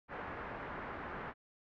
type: low-pass noise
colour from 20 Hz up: white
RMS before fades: -44 dBFS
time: 0.08-1.34 s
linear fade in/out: 50 ms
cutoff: 1700 Hz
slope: 24 dB/octave
effects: none